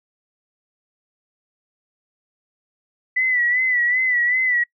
sine tone with vibrato, 1981 Hz, B6, 5 cents sharp, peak -16 dBFS, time 3.16-4.64 s, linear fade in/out 10 ms, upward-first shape sine, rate 2.6 Hz, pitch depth 62 cents each way, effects noise-tail reverb RT60 0.1 s tail -25 dB re dry

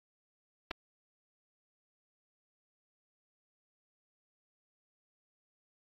clicks, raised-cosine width 0.3 ms, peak -21 dBFS, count 2, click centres 0.71 / 0.713 s, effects AAC 32 kbps

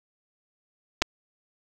clicks, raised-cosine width 0.2 ms, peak -5 dBFS, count 2, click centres 1.019 / 1.022 s, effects none

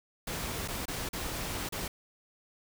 pink noise with dropouts, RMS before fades -36 dBFS, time 0.27-1.88 s, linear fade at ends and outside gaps 5 ms, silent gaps 0.678-0.683 / 0.856-0.88 / 1.09-1.131 / 1.69-1.723 s, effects none

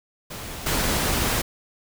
pink noise with level steps, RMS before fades -35 / -23 dBFS, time 0.3-1.42 s, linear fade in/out 10 ms, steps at 0.66 s, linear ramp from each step 5 ms, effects none

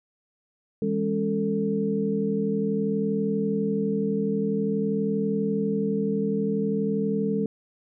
sine tone cluster, 163.4 / 203.9 / 276.1 / 445 Hz, E3 / G#3 / C#4 / A4, -15 / -32 / -7 / +20 cents, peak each -33 / -25 / -32 / -27 dBFS, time 0.82-7.46 s, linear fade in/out 2 ms, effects none

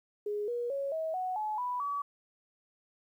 sine tone with pitch steps, 415.3 / 479.8 / 554.4 / 640.5 / 740 / 854.9 / 987.8 / 1141.2 Hz, G#4 / A#4 / C#5 / E5 / F#5 / G#5 / B5 / C#6, 0 / +50 / 0 / -50 / 0 / +50 / 0 / +50 cents, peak -31 dBFS, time 0.26-2.02 s, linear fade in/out 5 ms, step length 220 ms, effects 11-bit

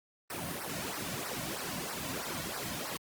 pink noise with flanger, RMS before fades -38 dBFS, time 0.3-2.97 s, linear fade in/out 2 ms, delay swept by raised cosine 0.29 to 2.49 ms, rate 3.1 Hz, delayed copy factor -0.85, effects high-pass 80 Hz 12 dB/octave + Opus 32 kbps

